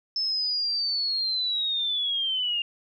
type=linear sweep; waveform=sine; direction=down; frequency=5274 to 2794 Hz; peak=-24 dBFS; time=0.16-2.62 s; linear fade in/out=2 ms; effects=11-bit